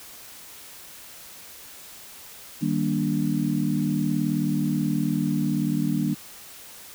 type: chord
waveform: sine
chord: Eb major seventh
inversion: none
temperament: equal with one note detuned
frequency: 155.56 / 196 / 235.2 / 293.7 Hz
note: Eb3 / G3 / Bb3 / D4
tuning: 0 / 0 / +16 / 0 cents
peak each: -27 dBFS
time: 2.61-6.15 s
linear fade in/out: 20 ms
effects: white hiss -44 dBFS RMS until 6.94 s